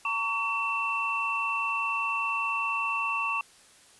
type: tone cluster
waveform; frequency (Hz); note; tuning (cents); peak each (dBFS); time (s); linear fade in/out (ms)
sine; 910 / 1130 / 2685; A#5 / C#6 / E7; -42 / +33 / +31; -35 / -30 / -29; 0.05-3.41; 2
effects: white hiss -56 dBFS RMS until 3.99 s + resampled to 24000 Hz